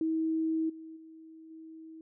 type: tone with level steps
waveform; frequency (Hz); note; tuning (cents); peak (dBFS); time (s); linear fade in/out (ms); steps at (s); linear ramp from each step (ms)
sine; 320.9; E4; -46; -27 / -43 / -48 / -45; 0.01-2.01; 2; 0.69 / 0.96 / 1.5; 10
effects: none